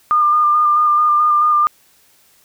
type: tone with vibrato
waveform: sine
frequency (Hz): 1206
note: D6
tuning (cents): +46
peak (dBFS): -10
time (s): 0.11-1.67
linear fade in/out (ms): 0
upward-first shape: square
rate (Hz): 4.6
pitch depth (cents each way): 17
effects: white hiss -53 dBFS RMS until 2.44 s